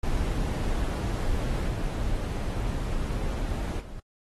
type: noise with level steps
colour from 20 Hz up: brown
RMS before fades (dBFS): -27 / -29 / -40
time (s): 0.03-4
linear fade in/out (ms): 5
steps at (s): 1.68 / 3.8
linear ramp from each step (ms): 2
effects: AAC 32 kbps